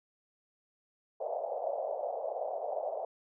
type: band-pass noise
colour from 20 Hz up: pink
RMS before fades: -36 dBFS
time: 1.2-3.05 s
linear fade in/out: 5 ms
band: 550 to 720 Hz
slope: 48 dB/octave
effects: none